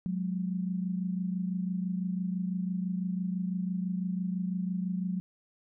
sine tone pair together, 181.71 / 207.7 Hz, F#3 / G#3, -31 / 0 cents, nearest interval major second, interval 231 cents, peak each -30 / -36 dBFS, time 0.06-5.2 s, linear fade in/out 0 ms, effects none

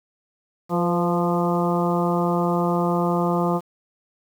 harmonic tone with a mistuned harmonic, 174.2 Hz, F3, 4 cents flat, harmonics 1 / 2 / 3 / 4 / 5 / 6 / 7, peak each -22 / -25 / -27 / -28 / -29 / -30 / -30 dBFS, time 0.69-3.61 s, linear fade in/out 50 ms, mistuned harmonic 3, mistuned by -32 cents, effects 8-bit

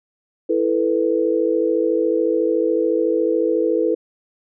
sine chord, E suspended fourth, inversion none, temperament equal, 329.6 / 440 / 493.9 Hz, E4 / A4 / B4, 0 / 0 / 0 cents, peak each -20 dBFS, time 0.49-3.95 s, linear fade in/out 10 ms, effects none

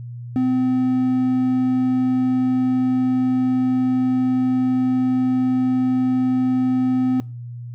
triangle tone, 255.9 Hz, C4, 38 cents flat, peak -14 dBFS, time 0.36-7.2 s, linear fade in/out 0 ms, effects noise-tail reverb RT60 0.4 s tail -23 dB re dry + added 120 Hz sine -30 dBFS peak until 7.74 s

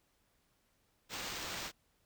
white noise with sample-and-hold, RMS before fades -42 dBFS, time 1.09-1.72 s, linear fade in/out 50 ms, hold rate 11025 Hz, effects pink hiss -75 dBFS RMS until 2.05 s

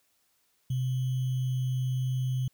sine tone with sample-and-hold, 128.5 Hz, C3, 31 cents flat, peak -26 dBFS, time 0.7-2.48 s, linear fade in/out 5 ms, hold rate 3150 Hz, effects white hiss -71 dBFS RMS until 2.53 s

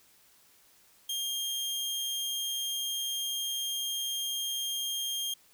sawtooth tone, 3214 Hz, G7, 43 cents sharp, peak -28 dBFS, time 1.09-5.34 s, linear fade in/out 5 ms, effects white hiss -62 dBFS RMS until 5.53 s

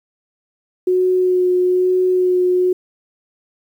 sine tone with vibrato, 365.3 Hz, F#4, 22 cents flat, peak -12 dBFS, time 0.87-2.73 s, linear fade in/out 5 ms, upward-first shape sine, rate 1.1 Hz, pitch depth 14 cents each way, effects 8-bit

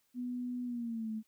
sine tone with pitch glide, 246.9 to 218.7 Hz, B3 to A3, 0 to -10 cents, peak -35 dBFS, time 0.14-1.23 s, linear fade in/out 50 ms, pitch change -210 cents, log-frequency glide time 0.64-1.11 s, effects white hiss -75 dBFS RMS until 1.27 s

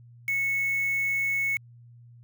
sine tone with quantisation, 2202 Hz, C#7, 12 cents flat, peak -24 dBFS, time 0.28-1.57 s, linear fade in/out 2 ms, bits 6, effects added 119 Hz sine -48 dBFS peak until 2.23 s

